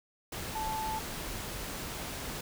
sine tone in noise, 875 Hz, A5, 10 cents flat, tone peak -33 dBFS, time 0.55-0.99 s, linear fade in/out 5 ms, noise pink, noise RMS -39 dBFS, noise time 0.32-2.41 s, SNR +3 dB, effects none

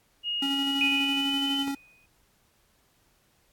sine tone with pitch glide, 2866 to 3029 Hz, F7 to F#7, +44 to +40 cents, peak -27 dBFS, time 0.23-1.66 s, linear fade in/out 50 ms, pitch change +96 cents, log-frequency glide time 0.4-1.54 s
square tone with tremolo, 277.2 Hz, C#4, in tune, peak -28 dBFS, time 0.42-1.75 s, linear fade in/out 5 ms, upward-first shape square, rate 12 Hz, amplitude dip 25%
sine tone with exponential decay, 2489 Hz, D#7, in tune, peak -21 dBFS, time 0.81-2.06 s, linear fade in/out 2 ms, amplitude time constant 270 ms
effects pink hiss -66 dBFS RMS until 3.52 s + AAC 64 kbps

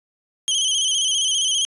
25% pulse tone with vibrato, 3136 Hz, G7, in tune, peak -14 dBFS, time 0.48-1.65 s, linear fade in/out 0 ms, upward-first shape square, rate 15 Hz, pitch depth 55 cents each way, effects resampled to 24000 Hz

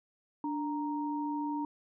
sine tone pair together, 293.7 / 932.4 Hz, D4 / A#5, 0 / 0 cents, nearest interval octave + minor sixth, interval 2000 cents, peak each -33 / -36 dBFS, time 0.44-1.65 s, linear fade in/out 2 ms, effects none

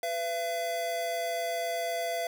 square tone pair together, 500 / 677 Hz, B4 / E5, +21 / +46 cents, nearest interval perfect fourth, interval 525 cents, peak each -38 / -31 dBFS, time 0.03-2.27 s, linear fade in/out 2 ms, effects none

